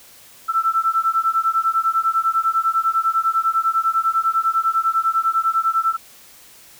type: beating tone pair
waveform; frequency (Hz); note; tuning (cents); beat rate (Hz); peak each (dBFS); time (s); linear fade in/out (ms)
sine; 1325 / 1335; E6 / E6; +9 / +22; 10; -19; 0.48-5.97; 20
effects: white hiss -46 dBFS RMS until 6.79 s